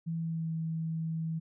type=tone with pitch glide; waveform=sine; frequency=164.81 to 161.89 Hz; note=E3 to E3; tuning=0 to -31 cents; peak=-31 dBFS; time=0.06-1.4 s; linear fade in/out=20 ms; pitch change=-31 cents; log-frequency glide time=0.17-0.52 s; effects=none